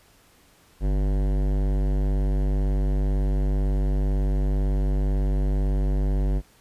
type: tone with hard clipping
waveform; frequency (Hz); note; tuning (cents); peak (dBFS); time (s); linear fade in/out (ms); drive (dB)
sine; 49; G1; 0; -22; 0.8-6.42; 50; 18
effects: pink hiss -57 dBFS RMS until 6.6 s + resampled to 32000 Hz